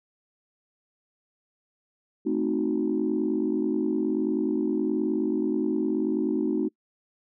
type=chord; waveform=sine; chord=A diminished seventh; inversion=none; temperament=equal; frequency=220 / 261.6 / 311.1 / 370 Hz; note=A3 / C4 / Eb4 / Gb4; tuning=0 / 0 / 0 / 0 cents; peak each=-29 / -29 / -26 / -28 dBFS; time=2.25-6.69 s; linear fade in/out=20 ms; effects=noise-tail reverb RT60 0.1 s tail -25 dB re dry + tanh soft clip ceiling -15 dBFS